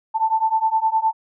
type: beating tone pair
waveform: sine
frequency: 880 / 889.7 Hz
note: A5 / A5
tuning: 0 / +19 cents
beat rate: 9.7 Hz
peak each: -20 / -19 dBFS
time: 0.14-1.13 s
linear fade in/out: 20 ms
effects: none